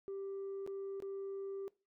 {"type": "tone with dropouts", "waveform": "sine", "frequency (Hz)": 392, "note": "G4", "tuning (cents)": 0, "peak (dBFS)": -38, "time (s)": [0.08, 1.68], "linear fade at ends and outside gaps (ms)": 0, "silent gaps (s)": [[0.664, 0.675], [1.002, 1.023]], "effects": ["noise-tail reverb RT60 0.3 s tail -23 dB re dry", "tanh soft clip ceiling -38 dBFS"]}